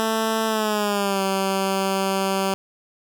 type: tone with pitch glide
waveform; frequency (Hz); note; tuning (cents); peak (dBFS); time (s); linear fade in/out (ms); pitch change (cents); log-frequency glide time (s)
10% pulse; 222 to 193.26; A3 to G3; +16 to -24; -12; 0-2.54; 0; -240; 0.46-1.22
effects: none